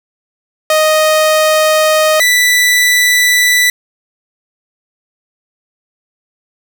sawtooth tone pair in turn, 622.3 / 1975.7 Hz, D#5 / B6, 0 / 0 cents, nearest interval octave + minor sixth, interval 2000 cents, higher second, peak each -4 dBFS, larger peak neither, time 0.7-2.2 / 2.2-3.7 s, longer neither, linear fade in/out 2 ms, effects 7-bit

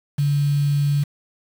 sine tone with quantisation, 143.7 Hz, D3, 37 cents flat, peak -16 dBFS, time 0.18-1.04 s, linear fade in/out 10 ms, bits 6, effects none

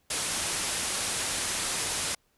white low-pass noise, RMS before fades -31 dBFS, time 0.1-2.15 s, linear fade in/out 5 ms, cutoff 11000 Hz, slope 96 dB/octave, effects pink hiss -70 dBFS RMS until 2.37 s

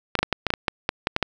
clicks, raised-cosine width 0.3 ms, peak -4 dBFS, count 12, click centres 0.153 / 0.19 / 0.23 / 0.327 / 0.467 / 0.504 / 0.538 / 0.682 / 0.891 / 1.071 / 1.164 / 1.227 s, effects none

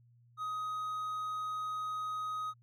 triangle tone, 1256 Hz, D#6, 16 cents sharp, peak -33 dBFS, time 0.37-2.54 s, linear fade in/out 50 ms, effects added 119 Hz sine -61 dBFS peak until 2.62 s

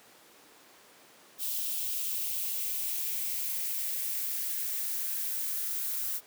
violet noise with high-pass filter sweep, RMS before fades -33 dBFS, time 1.38-6.21 s, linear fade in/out 50 ms, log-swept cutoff 3100 to 1300 Hz, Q 2.3, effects pink hiss -56 dBFS RMS until 6.26 s + high-pass 300 Hz 12 dB/octave

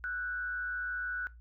sine tone with frequency modulation, 1480 Hz, F#6, in tune, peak -33 dBFS, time 0.04-1.27 s, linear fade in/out 0 ms, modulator 114 Hz, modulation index 0.52, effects noise-tail reverb RT60 0.2 s tail -18 dB re dry + added 59 Hz sine -50 dBFS peak until 1.4 s

